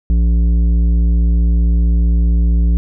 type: tone with tanh clipping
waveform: triangle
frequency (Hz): 57.7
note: A#1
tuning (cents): -17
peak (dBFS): -11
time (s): 0.1-2.77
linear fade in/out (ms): 0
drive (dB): 14
effects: none